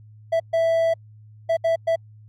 triangle tone bursts at uneven times, 659.3 Hz, E5, in tune, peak -15 dBFS, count 5, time 0.32-0.4 / 0.53-0.94 / 1.49-1.57 / 1.64-1.76 / 1.87-1.96 s, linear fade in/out 10 ms, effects added 107 Hz sine -44 dBFS peak until 2.28 s + Opus 48 kbps

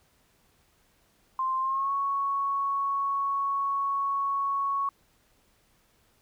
sine tone with pitch glide, 1048 to 1109 Hz, C6 to C#6, +2 to 0 cents, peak -25 dBFS, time 1.39-4.89 s, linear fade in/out 2 ms, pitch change +98 cents, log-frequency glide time 1.6-1.92 s, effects pink hiss -66 dBFS RMS until 6.21 s

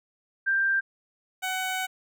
sine / 15% pulse tone pair in turn, 1581 / 749.2 Hz, G6 / F#5, +14 / +21 cents, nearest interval octave + minor second, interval 1293 cents, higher first, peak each -21 dBFS, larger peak neither, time 0.46-0.81 / 1.42-1.87 s, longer second, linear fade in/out 20 ms, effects none

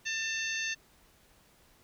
harmonic tone, 894 Hz, A5, 27 cents sharp, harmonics 2 / 3 / 4 / 5 / 6 / 7, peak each -35 / -36 / -41 / -43 / -48 / -40 dBFS, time 0.05-0.75 s, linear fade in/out 20 ms, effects pink hiss -63 dBFS RMS until 1.83 s

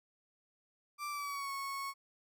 35% pulse tone with pitch glide, 1174.7 to 1102.4 Hz, D6 to C#6, 0 to -10 cents, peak -36 dBFS, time 0.98-1.94 s, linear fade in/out 50 ms, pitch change -110 cents, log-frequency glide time 1.09-1.51 s, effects none

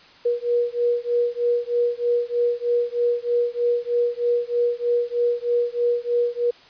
sine beating tone pair, 478.2 / 481.4 Hz, A#4 / B4, +44 / -44 cents, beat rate 3.2 Hz, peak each -22 dBFS, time 0.25-6.51 s, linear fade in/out 10 ms, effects white hiss -49 dBFS RMS until 6.69 s + resampled to 11025 Hz

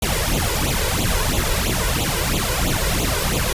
pink noise with flanger, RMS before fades -20 dBFS, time 0.02-3.53 s, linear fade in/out 5 ms, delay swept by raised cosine 0.28 to 2.08 ms, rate 3 Hz, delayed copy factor +0.85, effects resampled to 32000 Hz

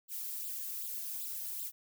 violet noise with flanger, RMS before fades -40 dBFS, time 0.08-1.72 s, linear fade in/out 50 ms, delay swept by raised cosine 0.24 to 1.94 ms, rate 2.6 Hz, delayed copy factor +0.85, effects none

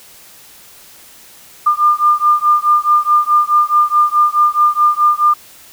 sine beating tone pair, 1200 / 1204.7 Hz, D6 / D6, +37 / +44 cents, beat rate 4.7 Hz, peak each -12 dBFS, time 1.66-5.34 s, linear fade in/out 10 ms, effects white hiss -41 dBFS RMS until 5.72 s

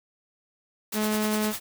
white noise with tremolo, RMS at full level -31 dBFS, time 0.92-1.6 s, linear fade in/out 5 ms, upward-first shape triangle, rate 10 Hz, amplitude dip 90%
sawtooth tone, 213.7 Hz, G#3, 50 cents sharp, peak -20 dBFS, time 0.93-1.54 s, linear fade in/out 50 ms
effects none

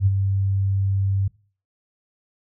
sine tone with ADSR envelope, 97.6 Hz, G2, 7 cents flat, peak -12 dBFS, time 0-1.28 s, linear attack 62 ms, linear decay 34 ms, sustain -6 dB, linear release 7 ms, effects noise-tail reverb RT60 0.4 s tail -22 dB re dry

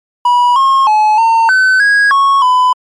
triangle tone with pitch steps, 975 / 1078 / 855 / 909 / 1520 / 1650 / 1103 / 1004 Hz, B5 / C#6 / A5 / A#5 / F#6 / G#6 / C#6 / B5, -23 / -49 / -50 / -44 / +46 / -12 / -9 / +28 cents, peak -4 dBFS, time 0.25-2.73 s, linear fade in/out 5 ms, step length 310 ms, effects MP3 48 kbps

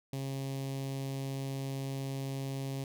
sawtooth tone with notch filter, 135.7 Hz, C#3, 36 cents flat, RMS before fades -37 dBFS, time 0.13-2.84 s, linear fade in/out 2 ms, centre 1400 Hz, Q 0.78, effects none

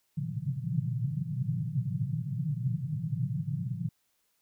pink band-pass noise, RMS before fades -32 dBFS, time 0.17-3.89 s, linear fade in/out 10 ms, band 110 to 180 Hz, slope 96 dB/octave, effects white hiss -74 dBFS RMS until 4.41 s

